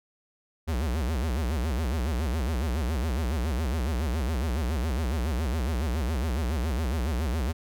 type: tone with vibrato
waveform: square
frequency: 69.7 Hz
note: C#2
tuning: 10 cents sharp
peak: -26 dBFS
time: 0.67-7.53 s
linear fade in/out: 20 ms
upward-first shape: sine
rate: 7.2 Hz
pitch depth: 300 cents each way
effects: none